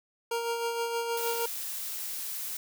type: tone with tremolo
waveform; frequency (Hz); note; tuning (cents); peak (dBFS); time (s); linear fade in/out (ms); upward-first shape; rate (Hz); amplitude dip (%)
25% pulse; 466.2; A#4; 0; -24; 0.31-1.46; 5; sine; 6.4; 40
type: noise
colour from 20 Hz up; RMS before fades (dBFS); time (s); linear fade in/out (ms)
blue; -36; 1.17-2.57; 2
effects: none